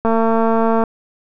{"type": "click train", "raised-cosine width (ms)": 1, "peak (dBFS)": -4, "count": 179, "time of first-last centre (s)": [0.05, 0.838], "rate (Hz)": 226, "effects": []}